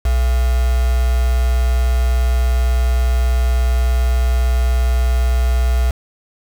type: tone with quantisation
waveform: sine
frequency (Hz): 61.74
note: B1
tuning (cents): 0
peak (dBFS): -12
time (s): 0.05-5.91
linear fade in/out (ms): 5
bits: 4
effects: none